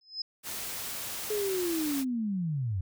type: tone with exponential growth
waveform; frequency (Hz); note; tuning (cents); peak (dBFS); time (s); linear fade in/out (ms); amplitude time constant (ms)
sine; 5100; D#8; +42; -28; 0.01-0.22; 5; 45
type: noise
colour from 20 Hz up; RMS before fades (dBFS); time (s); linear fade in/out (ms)
white; -37; 0.43-2.05; 50
type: linear sweep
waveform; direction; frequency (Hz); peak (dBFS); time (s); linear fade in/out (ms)
sine; down; 430 to 86.1; -28; 1.3-2.81; 5
effects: none